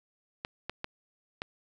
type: clicks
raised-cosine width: 0.3 ms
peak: -18 dBFS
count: 4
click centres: 0.449 / 0.696 / 0.844 / 1.419 s
effects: none